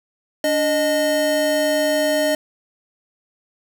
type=tone pair together; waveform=square; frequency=290.2 / 615 Hz; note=D4 / D#5; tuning=-21 / -20 cents; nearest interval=octave + minor second; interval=1301 cents; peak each=-24 / -18 dBFS; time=0.44-2.35 s; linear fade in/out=2 ms; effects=none